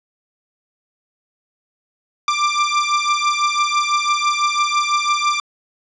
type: beating tone pair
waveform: sawtooth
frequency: 1180 / 1186 Hz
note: D6 / D6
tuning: +8 / +17 cents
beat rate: 6 Hz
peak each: -15 dBFS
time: 2.28-5.4 s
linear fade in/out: 2 ms
effects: resampled to 16000 Hz + 8-bit